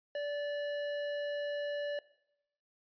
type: tone with hard clipping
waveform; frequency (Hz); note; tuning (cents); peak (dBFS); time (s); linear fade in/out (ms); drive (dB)
sine; 581; D5; -19; -36; 0.15-1.99; 2; 12
effects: noise-tail reverb RT60 0.8 s tail -19 dB re dry + resampled to 11025 Hz